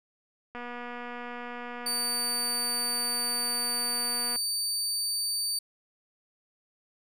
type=click train; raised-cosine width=0.5 ms; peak=-25 dBFS; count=923; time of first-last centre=0.55-4.36 s; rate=242 Hz
type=tone; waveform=25% pulse; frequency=4600 Hz; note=D8; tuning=37 cents flat; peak=-23 dBFS; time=1.86-5.59 s; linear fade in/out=5 ms
effects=none